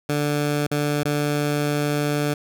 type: tone with dropouts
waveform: 15% pulse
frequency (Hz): 146.83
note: D3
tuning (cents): 0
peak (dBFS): -14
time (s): 0.09-2.34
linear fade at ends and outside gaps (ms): 5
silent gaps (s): 0.669-0.713 / 1.033-1.052
effects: none